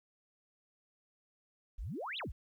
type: exponential two-way sweep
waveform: sine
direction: up then down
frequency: 34.65 to 4084 to 34.65 Hz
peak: -38 dBFS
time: 1.78-2.32 s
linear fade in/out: 10 ms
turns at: 2.18 s
effects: 12-bit